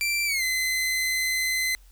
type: tone with pitch glide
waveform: sawtooth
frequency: 2349 to 2045 Hz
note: D7 to C7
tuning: 0 to -40 cents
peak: -20 dBFS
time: 0.01-1.75 s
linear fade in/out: 0 ms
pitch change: -240 cents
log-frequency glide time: 0.26-0.43 s
effects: added 44 Hz sine -49 dBFS peak until 1.91 s + white hiss -61 dBFS RMS until 1.91 s